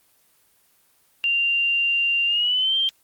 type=tone with pitch glide; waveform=sine; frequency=2780 to 3157 Hz; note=F7 to G7; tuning=-9 to +12 cents; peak=-18 dBFS; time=1.24-2.89 s; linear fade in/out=0 ms; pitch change=+221 cents; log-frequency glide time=2.26-2.76 s; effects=white hiss -61 dBFS RMS until 3.03 s + Opus 24 kbps